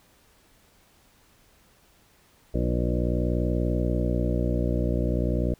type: harmonic tone with a mistuned harmonic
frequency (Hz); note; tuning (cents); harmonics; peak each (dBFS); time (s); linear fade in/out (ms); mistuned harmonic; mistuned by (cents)
60.4; B1; -38; 1 / 2 / 3 / 4 / 5 / 6 / 8 / 9 / 10; -26 / -29 / -31 / -32 / -33 / -34 / -35 / -36 / -36; 2.54-5.54; 5; 6; -18
effects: pink hiss -60 dBFS RMS until 5.59 s